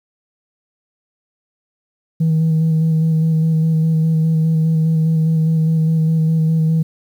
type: tone with vibrato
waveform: sine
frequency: 160.1 Hz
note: D#3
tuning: 50 cents sharp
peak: -10 dBFS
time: 2.2-6.83 s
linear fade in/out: 10 ms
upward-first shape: square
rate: 4.9 Hz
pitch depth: 17 cents each way
effects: tanh soft clip ceiling -10 dBFS + 8-bit